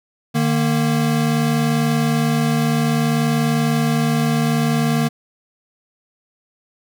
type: tone pair together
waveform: square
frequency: 152 / 232.6 Hz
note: D#3 / A#3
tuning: -40 / -4 cents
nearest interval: perfect fifth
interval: 736 cents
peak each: -19 dBFS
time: 0.34-5.09 s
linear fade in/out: 20 ms
effects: none